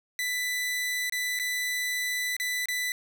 sawtooth tone with dropouts, 1989 Hz, B6, 12 cents sharp, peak -24 dBFS, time 0.19-2.92 s, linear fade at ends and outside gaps 1 ms, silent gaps 1.097-1.123 / 1.39-1.397 / 2.366-2.399 / 2.657-2.685 s, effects none

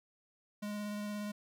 square tone with vibrato, 207.7 Hz, G#3, in tune, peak -38 dBFS, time 0.62-1.32 s, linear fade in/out 10 ms, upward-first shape square, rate 17 Hz, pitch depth 9 cents each way, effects 13-bit

